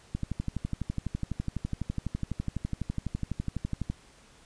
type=click train; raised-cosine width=5 ms; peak=-18 dBFS; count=46; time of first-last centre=0.15-3.9 s; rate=12 Hz; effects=pink hiss -57 dBFS RMS until 4.45 s + resampled to 22050 Hz